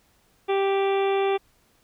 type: harmonic tone with a mistuned harmonic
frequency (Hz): 392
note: G4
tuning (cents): 0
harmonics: 1 / 2 / 3 / 4 / 5 / 6 / 7 / 8 / 9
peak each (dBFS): -21 / -27 / -34 / -42 / -40 / -36 / -39 / -48 / -40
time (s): 0.48-1.38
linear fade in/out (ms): 20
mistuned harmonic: 9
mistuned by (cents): -29
effects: pink hiss -63 dBFS RMS until 1.83 s